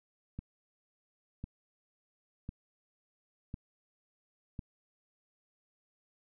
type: click train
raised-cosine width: 5 ms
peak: -27 dBFS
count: 5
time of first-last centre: 0.39-4.592 s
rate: 0.952 Hz
effects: none